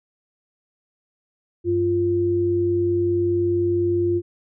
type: tone pair together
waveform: sine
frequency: 97.3 / 347.7 Hz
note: G2 / F4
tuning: -12 / -8 cents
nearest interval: octave + minor seventh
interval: 2204 cents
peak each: -26 / -18 dBFS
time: 1.64-4.22 s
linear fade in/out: 50 ms
effects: none